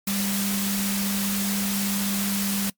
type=tone in noise; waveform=sine; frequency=198.8 Hz; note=G3; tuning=25 cents sharp; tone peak=-25 dBFS; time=0.07-2.7 s; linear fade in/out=5 ms; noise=white; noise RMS=-28 dBFS; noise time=0.07-2.7 s; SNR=0 dB; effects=noise-tail reverb RT60 0.1 s tail -23 dB re dry + MP3 96 kbps